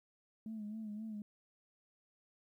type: tone with vibrato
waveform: sine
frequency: 215 Hz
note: A3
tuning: 40 cents flat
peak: -40 dBFS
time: 0.46-1.22 s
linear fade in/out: 2 ms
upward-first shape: sine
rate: 3.8 Hz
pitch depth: 61 cents each way
effects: tanh soft clip ceiling -37 dBFS + 13-bit